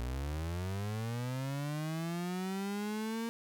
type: linear sweep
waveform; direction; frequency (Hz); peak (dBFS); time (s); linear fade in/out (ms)
35% pulse; up; 58.3 to 231.8; -33; 0-3.29; 0
effects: none